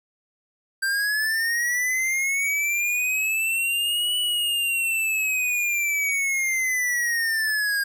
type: linear two-way sweep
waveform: square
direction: up then down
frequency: 1568 to 2960 to 1612 Hz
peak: -22 dBFS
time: 0.82-7.84 s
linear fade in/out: 10 ms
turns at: 4.17 s
effects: 9-bit